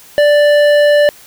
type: tone with hard clipping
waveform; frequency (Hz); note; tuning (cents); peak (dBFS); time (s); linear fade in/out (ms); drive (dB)
triangle; 587.3; D5; 0; -8; 0.18-1.09; 0; 15
effects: white hiss -40 dBFS RMS until 1.26 s